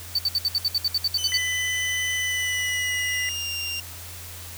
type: tone bursts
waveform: triangle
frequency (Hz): 4547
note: C#8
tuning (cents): +43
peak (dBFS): -18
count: 13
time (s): 0.15-1.376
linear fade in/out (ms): 5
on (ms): 38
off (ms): 61
type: tone with pitch glide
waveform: 25% pulse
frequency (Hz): 3019 to 2784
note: F#7 to F7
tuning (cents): +34 to -6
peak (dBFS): -24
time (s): 1.18-3.8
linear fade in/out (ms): 2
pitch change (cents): -140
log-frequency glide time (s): 2.15-3.53
type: tone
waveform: sine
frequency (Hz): 1997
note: B6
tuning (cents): +19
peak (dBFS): -25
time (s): 1.32-3.29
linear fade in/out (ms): 0
effects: added 87 Hz sine -41 dBFS peak until 4.57 s + white hiss -40 dBFS RMS until 4.57 s